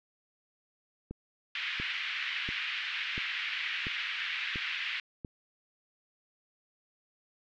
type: click train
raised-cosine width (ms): 3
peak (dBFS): -26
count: 7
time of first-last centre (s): 1.11-5.248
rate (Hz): 1.45
type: band-pass noise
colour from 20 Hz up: white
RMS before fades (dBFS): -35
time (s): 1.55-5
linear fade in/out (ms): 2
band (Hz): 1700 to 3000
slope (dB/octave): 24
effects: low-pass 5000 Hz 12 dB/octave